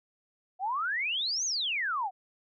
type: exponential two-way sweep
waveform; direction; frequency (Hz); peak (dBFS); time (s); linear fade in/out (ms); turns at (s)
sine; up then down; 714 to 6645 to 714; -28; 0.59-2.11; 50; 1.45
effects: none